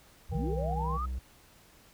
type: linear sweep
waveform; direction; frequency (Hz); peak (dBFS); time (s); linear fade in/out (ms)
sine; up; 43.65 to 1285; -33; 0.29-1.06; 10
type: harmonic tone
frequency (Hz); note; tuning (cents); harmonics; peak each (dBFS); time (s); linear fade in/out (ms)
158.7; D#3; +35; 1 / 3 / 5; -35 / -40 / -42; 0.31-0.98; 20
type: tone with pitch glide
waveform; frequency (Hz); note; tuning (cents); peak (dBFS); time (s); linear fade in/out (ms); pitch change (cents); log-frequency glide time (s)
triangle; 63.8 to 63.32; C2 to B1; -43 to +44; -30; 0.35-1.19; 5; -13; 0.47-0.92
effects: pink hiss -59 dBFS RMS until 1.93 s